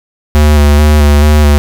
square tone with vibrato, 74.1 Hz, D2, 16 cents sharp, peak -4 dBFS, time 0.35-1.58 s, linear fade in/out 0 ms, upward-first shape square, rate 2.3 Hz, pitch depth 25 cents each way, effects none

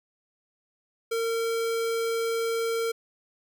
square tone, 457.4 Hz, A#4, 33 cents flat, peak -26 dBFS, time 1.11-2.92 s, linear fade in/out 10 ms, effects none

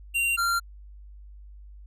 square tone pair in turn, 2763 / 1381.5 Hz, F7 / F6, -19 / -19 cents, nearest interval octave, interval 1200 cents, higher first, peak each -23 dBFS, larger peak neither, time 0.14-0.37 / 0.37-0.6 s, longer neither, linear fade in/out 20 ms, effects added 50 Hz sine -43 dBFS peak until 1.86 s + resampled to 32000 Hz

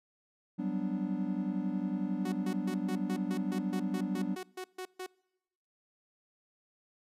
triangle chord, G major seventh, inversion third, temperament equal, 185 / 196 / 246.9 / 293.7 Hz, F#3 / G3 / B3 / D4, 0 / 0 / 0 / 0 cents, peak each -34 / -34 / -36 / -35 dBFS, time 0.58-4.36 s, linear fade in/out 20 ms
sawtooth tone bursts, 370 Hz, F#4, in tune, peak -34 dBFS, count 14, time 2.25-5.064 s, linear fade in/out 5 ms, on 71 ms, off 140 ms
effects noise-tail reverb RT60 1.0 s tail -26 dB re dry + resampled to 32000 Hz

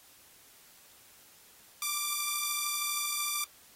5% pulse beating tone pair, 1176 / 1189 Hz, D6 / D6, +2 / +21 cents, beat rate 13 Hz, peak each -20 / -25 dBFS, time 1.82-3.44 s, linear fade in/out 2 ms, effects white hiss -58 dBFS RMS until 3.75 s + AAC 48 kbps

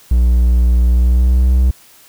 triangle tone with pitch glide, 60 to 63.38 Hz, B1 to B1, -49 to +46 cents, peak -6 dBFS, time 0.11-1.71 s, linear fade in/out 5 ms, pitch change +95 cents, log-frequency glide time 0.84-1.52 s, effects white hiss -45 dBFS RMS until 2.08 s

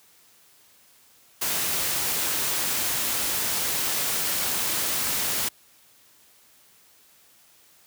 white noise, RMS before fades -26 dBFS, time 1.41-5.49 s, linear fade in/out 10 ms, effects white hiss -57 dBFS RMS until 7.86 s + high-pass 60 Hz 12 dB/octave

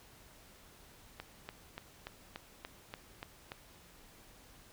click train, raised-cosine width 0.3 ms, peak -26 dBFS, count 9, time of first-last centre 1.2-3.519 s, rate 3.45 Hz, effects pink hiss -59 dBFS RMS until 4.72 s

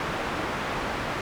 white low-pass noise, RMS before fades -30 dBFS, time 0-1.21 s, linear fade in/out 2 ms, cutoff 1500 Hz, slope 12 dB/octave, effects none

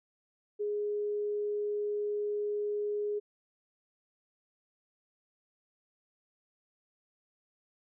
sine tone, 415.3 Hz, G#4, in tune, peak -30 dBFS, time 0.59-3.2 s, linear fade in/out 20 ms, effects none

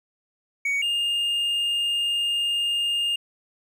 triangle tone pair in turn, 2241 / 2823 Hz, C#7 / F7, +18 / +18 cents, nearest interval major third, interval 400 cents, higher second, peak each -20 dBFS, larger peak neither, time 0.65-0.82 / 0.82-3.16 s, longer second, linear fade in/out 5 ms, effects none

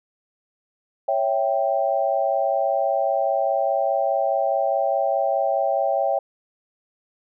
sine chord, C# diminished, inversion none, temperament equal, 554.4 / 659.3 / 784 Hz, C#5 / E5 / G5, 0 / 0 / 0 cents, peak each -23 dBFS, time 1.08-6.19 s, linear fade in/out 5 ms, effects none

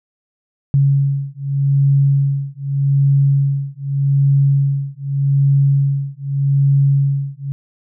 sine beating tone pair, 138.59 / 139.42 Hz, C#3 / C#3, 0 / +10 cents, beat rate 0.83 Hz, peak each -15 dBFS, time 0.74-7.52 s, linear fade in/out 0 ms, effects none

